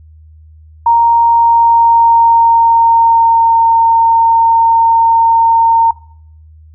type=tone with pitch glide; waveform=sine; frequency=931 to 915 Hz; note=A#5 to A#5; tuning=-2 to -32 cents; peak=-5 dBFS; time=0.86-5.91 s; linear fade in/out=5 ms; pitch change=-30 cents; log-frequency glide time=1.22-3.68 s; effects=noise-tail reverb RT60 0.6 s tail -21 dB re dry + added 78 Hz sine -36 dBFS peak until 6.74 s